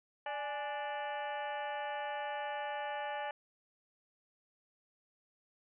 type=harmonic tone with a mistuned harmonic; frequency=293.7 Hz; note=D4; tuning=in tune; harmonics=2 / 3 / 4 / 5 / 6 / 7 / 8 / 9 / 10; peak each=-42 / -39 / -51 / -50 / -45 / -57 / -52 / -57 / -52 dBFS; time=0.26-3.31 s; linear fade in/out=2 ms; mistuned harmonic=3; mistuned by=-80 cents; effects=none